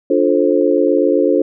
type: chord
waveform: sine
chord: D minor seventh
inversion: none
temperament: just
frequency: 293.7 / 352.4 / 440.5 / 528.6 Hz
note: D4 / F4 / A4 / C5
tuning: 0 / +16 / +2 / +18 cents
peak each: -16 dBFS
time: 0.1-1.42 s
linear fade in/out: 5 ms
effects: none

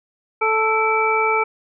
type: harmonic tone with a mistuned harmonic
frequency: 440 Hz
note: A4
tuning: in tune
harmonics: 1 / 2 / 3 / 5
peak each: -21 / -21 / -21 / -21 dBFS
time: 0.41-1.44 s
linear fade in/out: 10 ms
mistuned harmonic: 5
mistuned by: +85 cents
effects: none

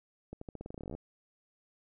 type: accelerating click train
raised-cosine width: 2 ms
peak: -29 dBFS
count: 18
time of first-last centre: 0.33-0.95 s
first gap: 84 ms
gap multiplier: 0.88
effects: none

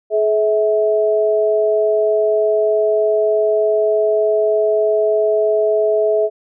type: tone pair together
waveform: sine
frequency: 425.7 / 649 Hz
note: G#4 / E5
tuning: +43 / -27 cents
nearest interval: perfect fifth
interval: 730 cents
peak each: -15 dBFS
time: 0.1-6.3 s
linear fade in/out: 50 ms
effects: none

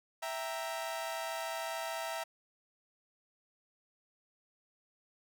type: chord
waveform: sawtooth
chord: E diminished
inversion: none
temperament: equal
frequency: 659.3 / 784 / 932.3 Hz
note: E5 / G5 / Bb5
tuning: 0 / 0 / 0 cents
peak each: -35 / -40 / -38 dBFS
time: 0.22-2.24 s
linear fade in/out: 10 ms
effects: none

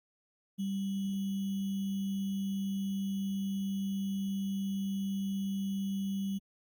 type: tone with sample-and-hold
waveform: sine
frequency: 195.7 Hz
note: G3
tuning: 3 cents flat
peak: -31 dBFS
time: 0.58-6.39 s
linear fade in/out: 20 ms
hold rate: 3150 Hz
effects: Opus 32 kbps

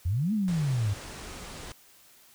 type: exponential two-way sweep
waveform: sine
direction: up then down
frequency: 79.3 to 224 to 96.8 Hz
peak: -24 dBFS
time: 0.05-0.94 s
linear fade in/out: 10 ms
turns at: 0.33 s
type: low-pass noise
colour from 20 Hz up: pink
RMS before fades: -42 dBFS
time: 0.48-1.72 s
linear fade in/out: 0 ms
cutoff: 10000 Hz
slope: 48 dB/octave
effects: white hiss -57 dBFS RMS until 2.34 s

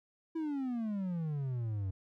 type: exponential sweep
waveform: triangle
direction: down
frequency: 331.6 to 92.5 Hz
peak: -31 dBFS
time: 0.35-1.91 s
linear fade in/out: 10 ms
effects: none

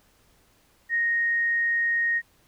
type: tone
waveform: sine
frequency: 1864.7 Hz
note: A#6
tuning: in tune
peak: -21 dBFS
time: 0.89-2.22 s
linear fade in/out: 50 ms
effects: pink hiss -62 dBFS RMS until 2.47 s

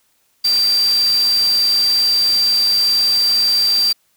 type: tone in noise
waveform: sine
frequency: 4699 Hz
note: D8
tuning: in tune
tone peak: -12 dBFS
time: 0.44-3.93 s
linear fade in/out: 10 ms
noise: white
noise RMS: -28 dBFS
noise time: 0.44-3.93 s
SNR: +13 dB
effects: white hiss -61 dBFS RMS until 4.16 s

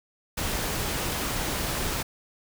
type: noise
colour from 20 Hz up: pink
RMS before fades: -29 dBFS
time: 0.37-2.03 s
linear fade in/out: 10 ms
effects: none

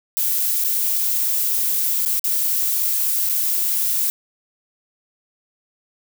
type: noise with dropouts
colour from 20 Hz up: violet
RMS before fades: -20 dBFS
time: 0.17-4.1 s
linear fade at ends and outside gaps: 0 ms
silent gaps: 0.639-0.646 / 2.051-2.06 / 2.195-2.242 / 3.29-3.296 s
effects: none

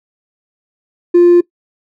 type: tone with hard clipping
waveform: sine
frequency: 349.2 Hz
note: F4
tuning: in tune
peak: -4 dBFS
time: 1.14-1.41 s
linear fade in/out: 10 ms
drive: 1 dB
effects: noise-tail reverb RT60 0.1 s tail -20 dB re dry

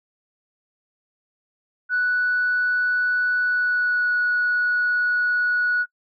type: tone with pitch glide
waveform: sine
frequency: 1480 to 1464.7 Hz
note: F#6 to F#6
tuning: 0 to -18 cents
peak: -17 dBFS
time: 1.89-5.86 s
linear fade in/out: 50 ms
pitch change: -18 cents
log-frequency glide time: 3.4-4.17 s
effects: noise-tail reverb RT60 0.1 s tail -25 dB re dry + tanh soft clip ceiling -14 dBFS

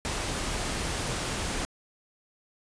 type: noise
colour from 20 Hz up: pink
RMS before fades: -31 dBFS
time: 0.05-1.65 s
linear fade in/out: 0 ms
effects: resampled to 22050 Hz

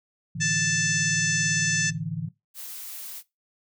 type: chord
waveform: sine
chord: A suspended fourth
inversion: none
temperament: equal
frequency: 110 / 146.83 / 164.81 Hz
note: A2 / D3 / E3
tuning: 0 / 0 / 0 cents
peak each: -36 / -32 / -31 dBFS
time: 0.35-2.29 s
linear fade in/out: 10 ms
type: harmonic tone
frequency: 880 Hz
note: A5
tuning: in tune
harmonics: 2 / 3 / 4 / 5 / 6 / 7 / 8 / 9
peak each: -26 / -32 / -36 / -38 / -34 / -27 / -34 / -38 dBFS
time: 0.4-1.91 s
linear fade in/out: 20 ms
type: noise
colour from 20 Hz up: blue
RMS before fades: -38 dBFS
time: 2.54-3.23 s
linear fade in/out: 50 ms
effects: noise-tail reverb RT60 0.2 s tail -19 dB re dry

